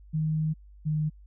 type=tone pair in turn; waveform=sine; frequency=156.2 / 153.43 Hz; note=D#3 / D#3; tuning=+7 / -24 cents; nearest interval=unison; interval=31 cents; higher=first; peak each=-24 dBFS; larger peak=neither; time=0.13-0.54 / 0.85-1.1 s; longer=first; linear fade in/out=20 ms; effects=added 50 Hz sine -48 dBFS peak until 1.26 s